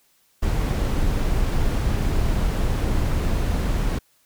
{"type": "noise", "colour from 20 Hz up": "brown", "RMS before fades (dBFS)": -21, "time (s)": [0.42, 3.99], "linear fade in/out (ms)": 10, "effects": ["white hiss -62 dBFS RMS until 4.25 s"]}